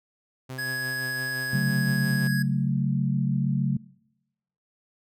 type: tone with tremolo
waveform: sawtooth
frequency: 130 Hz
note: C3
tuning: 11 cents flat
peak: -30 dBFS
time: 0.49-2.28 s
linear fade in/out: 10 ms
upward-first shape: sine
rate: 5.8 Hz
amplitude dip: 35%
type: tone with pitch glide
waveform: square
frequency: 1673 to 1661.4 Hz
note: G#6 to G#6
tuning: +12 to 0 cents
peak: -29 dBFS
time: 0.58-2.43 s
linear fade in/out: 10 ms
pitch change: -12 cents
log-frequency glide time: 1.12-2.27 s
type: chord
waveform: sine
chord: F# minor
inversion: second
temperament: equal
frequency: 138.59 / 185 / 220 Hz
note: C#3 / F#3 / A3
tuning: 0 / 0 / 0 cents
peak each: -24 / -27 / -30 dBFS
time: 1.53-3.77 s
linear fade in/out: 5 ms
effects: noise-tail reverb RT60 0.9 s tail -23 dB re dry